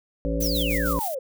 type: harmonic tone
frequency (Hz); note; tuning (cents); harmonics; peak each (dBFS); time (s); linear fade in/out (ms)
56.2; A1; +37; 1 / 3 / 5 / 7 / 9 / 10; -26 / -31 / -29 / -38 / -31 / -32; 0.25-0.99; 0
type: noise with tremolo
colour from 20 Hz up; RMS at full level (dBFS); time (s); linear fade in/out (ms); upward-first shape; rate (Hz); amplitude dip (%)
violet; -30; 0.4-1.15; 10; square; 6.6; 50
type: exponential sweep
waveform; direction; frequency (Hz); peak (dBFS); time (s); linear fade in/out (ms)
sine; down; 6240 to 497.7; -27; 0.42-1.19; 5
effects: none